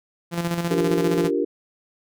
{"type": "tone with tremolo", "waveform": "sawtooth", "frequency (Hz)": 170.9, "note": "F3", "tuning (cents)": -37, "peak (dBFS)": -17, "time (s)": [0.31, 1.31], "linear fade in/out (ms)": 50, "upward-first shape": "square", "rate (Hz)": 15, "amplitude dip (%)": 50}
{"type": "chord", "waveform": "sine", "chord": "G minor seventh", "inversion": "second", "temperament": "equal", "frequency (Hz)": [293.7, 349.2, 392, 466.2], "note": ["D4", "F4", "G4", "Bb4"], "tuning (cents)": [0, 0, 0, 0], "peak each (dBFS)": -25, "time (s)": [0.7, 1.45], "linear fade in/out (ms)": 10}
{"effects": []}